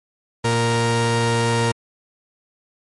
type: tone pair together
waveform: sawtooth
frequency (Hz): 116.55 / 466.2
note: A#2 / A#4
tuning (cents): 0 / 0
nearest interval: 2 octaves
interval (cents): 2400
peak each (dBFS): -15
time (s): 0.44-1.72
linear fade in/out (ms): 10
effects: MP3 48 kbps